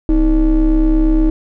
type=ring-modulated tone; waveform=triangle; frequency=140.8 Hz; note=C#3; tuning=27 cents sharp; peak=-4 dBFS; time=0.09-1.3 s; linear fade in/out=2 ms; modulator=175 Hz; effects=none